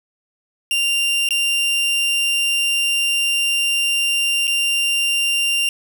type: tone with dropouts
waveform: 40% pulse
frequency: 2784 Hz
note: F7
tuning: 6 cents flat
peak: -15 dBFS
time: 0.71-5.69 s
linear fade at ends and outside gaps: 1 ms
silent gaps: 1.289-1.307 / 4.471-4.477 s
effects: none

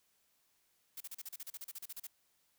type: noise bursts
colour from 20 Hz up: blue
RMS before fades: -45 dBFS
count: 16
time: 0.97-2.07 s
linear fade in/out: 5 ms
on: 35 ms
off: 36 ms
effects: white hiss -75 dBFS RMS until 2.58 s

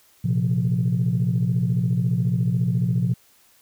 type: chord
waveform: sine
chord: Bb suspended second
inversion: none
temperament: equal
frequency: 116.54 / 130.81 / 174.61 Hz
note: Bb2 / C3 / F3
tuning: 0 / 0 / 0 cents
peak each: -22 / -22 / -22 dBFS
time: 0.24-3.14 s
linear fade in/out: 10 ms
effects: tanh soft clip ceiling -12 dBFS + white hiss -57 dBFS RMS until 3.61 s

